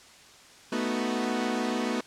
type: chord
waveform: sawtooth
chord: B dominant seventh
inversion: third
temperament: equal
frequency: 220 / 246.9 / 311.1 / 370 Hz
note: A3 / B3 / D#4 / F#4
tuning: 0 / 0 / 0 / 0 cents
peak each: -28 / -26 / -32 / -31 dBFS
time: 0.72-2.01 s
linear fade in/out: 5 ms
effects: white hiss -52 dBFS RMS until 2.06 s + low-pass 7000 Hz 12 dB/octave